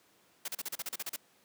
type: noise bursts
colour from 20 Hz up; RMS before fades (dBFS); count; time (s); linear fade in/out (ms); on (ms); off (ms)
white; -37; 11; 0.45-1.162; 5; 32; 36
effects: pink hiss -66 dBFS RMS until 1.44 s + high-pass 200 Hz 12 dB/octave